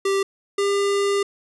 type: tone pair in turn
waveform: square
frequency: 392 / 400.5 Hz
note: G4 / G4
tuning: 0 / +37 cents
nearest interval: unison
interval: 37 cents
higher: second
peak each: -19 dBFS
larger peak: neither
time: 0.05-0.23 / 0.58-1.23 s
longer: second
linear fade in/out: 5 ms
effects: resampled to 24000 Hz + 10-bit

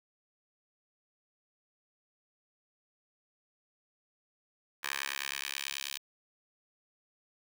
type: tone with high-pass filter sweep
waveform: 10% pulse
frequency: 69.3 Hz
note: C#2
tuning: in tune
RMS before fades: -38 dBFS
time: 4.83-5.98 s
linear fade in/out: 10 ms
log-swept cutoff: 1600 to 3200 Hz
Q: 1.3
effects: none

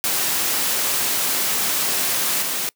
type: noise with level steps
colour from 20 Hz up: white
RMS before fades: -21 / -24 dBFS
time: 0.04-2.69 s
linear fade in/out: 0 ms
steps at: 2.42 s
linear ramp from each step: 5 ms
effects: noise-tail reverb RT60 0.1 s tail -24 dB re dry + high-pass 150 Hz 12 dB/octave

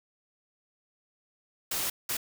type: noise bursts at uneven times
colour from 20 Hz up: white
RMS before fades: -31 dBFS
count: 2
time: 1.71-1.9 / 2.09-2.17 s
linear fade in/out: 5 ms
effects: none

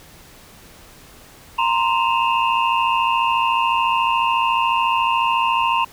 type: tone cluster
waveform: sine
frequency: 929 / 1043 / 2603 / 2788 Hz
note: A#5 / C6 / E7 / F7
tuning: -6 / -6 / -22 / -4 cents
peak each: -19 / -19 / -27 / -25 dBFS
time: 1.58-5.85 s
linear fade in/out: 10 ms
effects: pink hiss -45 dBFS RMS until 5.92 s

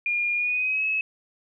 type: tone with pitch glide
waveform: sine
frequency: 2419 to 2578 Hz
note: D#7 to E7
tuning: -49 to -39 cents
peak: -22 dBFS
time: 0.06-1.01 s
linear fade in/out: 2 ms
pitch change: +110 cents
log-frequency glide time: 0.35-0.85 s
effects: none

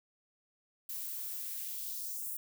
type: noise with high-pass filter sweep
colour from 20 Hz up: violet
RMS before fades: -40 dBFS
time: 0.89-2.37 s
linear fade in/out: 5 ms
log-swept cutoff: 400 to 10000 Hz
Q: 1.4
effects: none

